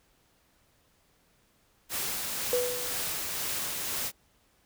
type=noise with tremolo; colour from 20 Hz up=white; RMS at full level=-32 dBFS; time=1.89-4.12 s; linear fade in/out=50 ms; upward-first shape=sine; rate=2 Hz; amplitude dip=25%
type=tone with exponential decay; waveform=sine; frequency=493.9 Hz; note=B4; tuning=in tune; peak=-22 dBFS; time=2.53-3.18 s; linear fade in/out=1 ms; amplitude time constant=140 ms
effects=pink hiss -67 dBFS RMS until 4.65 s